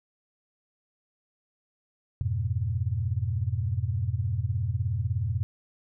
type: chord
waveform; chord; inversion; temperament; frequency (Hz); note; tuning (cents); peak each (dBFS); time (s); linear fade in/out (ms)
sine; F diminished; none; equal; 87.31 / 103.83 / 123.47; F2 / Ab2 / Cb3; 0 / 0 / 0; -30 / -29 / -30; 2.21-5.43; 0
effects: none